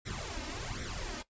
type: noise with flanger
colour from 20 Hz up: pink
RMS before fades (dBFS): -39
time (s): 0.05-1.23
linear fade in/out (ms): 20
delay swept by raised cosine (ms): 0.52 to 3.32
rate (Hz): 1.3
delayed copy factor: +0.8
effects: noise-tail reverb RT60 0.1 s tail -17 dB re dry + resampled to 16000 Hz